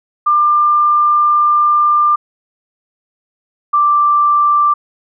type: tone pair in turn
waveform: sine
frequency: 1194 / 1176.9 Hz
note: D6 / D6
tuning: +28 / +3 cents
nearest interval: unison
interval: 25 cents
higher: first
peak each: -8 dBFS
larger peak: neither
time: 0.26-2.16 / 3.73-4.74 s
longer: first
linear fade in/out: 10 ms
effects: none